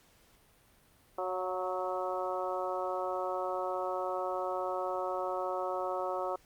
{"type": "harmonic tone with a mistuned harmonic", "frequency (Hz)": 184.7, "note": "F#3", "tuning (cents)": -3, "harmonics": [2, 3, 4, 5, 6, 7], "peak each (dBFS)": [-39, -36, -38, -41, -41, -41], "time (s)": [1.18, 6.36], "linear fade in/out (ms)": 5, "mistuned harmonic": 4, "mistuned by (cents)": -23, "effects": ["pink hiss -64 dBFS RMS until 6.45 s", "Opus 48 kbps"]}